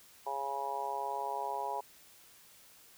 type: harmonic tone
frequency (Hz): 138.59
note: C#3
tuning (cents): 0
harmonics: 3 / 4 / 5 / 6 / 7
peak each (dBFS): -44 / -44 / -42 / -38 / -38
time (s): 0.26-1.81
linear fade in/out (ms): 10
effects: white hiss -59 dBFS RMS until 2.97 s